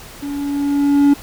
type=tone with level ramp; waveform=triangle; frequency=284.3 Hz; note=C#4; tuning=44 cents sharp; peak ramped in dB=-21 to -5 dBFS; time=0.22-1.14 s; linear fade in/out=10 ms; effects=pink hiss -37 dBFS RMS until 1.22 s